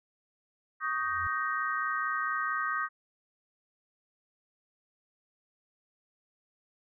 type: chord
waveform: sine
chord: Eb dominant seventh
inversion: third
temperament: just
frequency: 1120.1 / 1244.5 / 1555.6 / 1866.8 Hz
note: Db6 / Eb6 / G6 / Bb6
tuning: +18 / 0 / -14 / +2 cents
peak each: -37 / -32 / -34 / -36 dBFS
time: 0.8-2.89 s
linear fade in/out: 50 ms
type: tone with exponential growth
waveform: sine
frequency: 87.31 Hz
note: F2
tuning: in tune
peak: -37 dBFS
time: 0.88-1.27 s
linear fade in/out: 0 ms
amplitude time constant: 83 ms
effects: none